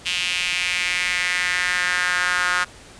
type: tone with high-pass filter sweep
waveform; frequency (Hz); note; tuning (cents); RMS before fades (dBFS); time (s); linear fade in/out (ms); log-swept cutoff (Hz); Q
sawtooth; 179.4; F3; +47; -22; 0.05-2.65; 20; 2800 to 1400; 3.5
effects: pink hiss -44 dBFS RMS until 2.99 s + resampled to 22050 Hz